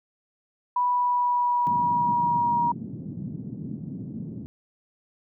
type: tone with pitch glide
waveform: sine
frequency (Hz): 983 to 950.6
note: B5 to A#5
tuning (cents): -8 to +34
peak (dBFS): -20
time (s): 0.76-2.72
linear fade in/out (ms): 5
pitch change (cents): -58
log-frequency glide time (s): 0.89-2.6
type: band-pass noise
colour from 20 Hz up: white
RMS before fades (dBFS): -35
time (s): 1.67-4.46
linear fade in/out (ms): 0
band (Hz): 130 to 220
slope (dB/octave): 24
effects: none